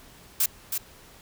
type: noise with echo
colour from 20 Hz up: blue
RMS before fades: -22 dBFS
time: 0.4-0.46 s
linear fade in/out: 5 ms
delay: 320 ms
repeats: 1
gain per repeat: -6 dB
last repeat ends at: 0.78 s
effects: pink hiss -51 dBFS RMS until 1.21 s